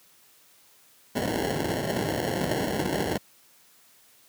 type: noise with sample-and-hold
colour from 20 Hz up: violet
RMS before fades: -27 dBFS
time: 1.15-3.18 s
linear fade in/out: 10 ms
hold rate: 1225 Hz
effects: white hiss -58 dBFS RMS until 4.28 s + high-pass 100 Hz 12 dB/octave